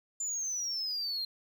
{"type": "exponential sweep", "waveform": "sine", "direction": "down", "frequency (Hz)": [7170, 4151], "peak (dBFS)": -30, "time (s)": [0.2, 1.25], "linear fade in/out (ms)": 5, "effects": ["tanh soft clip ceiling -30 dBFS", "10-bit"]}